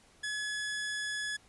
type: tone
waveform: sawtooth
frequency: 1698 Hz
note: G#6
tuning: 38 cents sharp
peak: -30 dBFS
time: 0.23-1.37 s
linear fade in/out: 10 ms
effects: pink hiss -62 dBFS RMS until 1.48 s + resampled to 24000 Hz